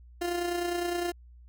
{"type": "tone with amplitude modulation", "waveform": "30% pulse", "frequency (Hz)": 349.2, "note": "F4", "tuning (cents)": 0, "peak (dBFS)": -24, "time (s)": [0.21, 1.12], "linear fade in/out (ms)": 10, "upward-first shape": "sine", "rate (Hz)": 29.8, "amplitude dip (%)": 45, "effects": ["added 60 Hz sine -49 dBFS peak until 1.48 s"]}